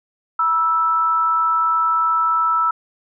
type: tone pair together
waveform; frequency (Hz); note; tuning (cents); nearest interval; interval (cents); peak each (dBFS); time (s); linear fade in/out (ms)
sine; 967.6 / 1318.5; B5 / E6; -36 / 0; perfect fourth; 536; -23 / -15; 0.39-2.71; 5
effects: none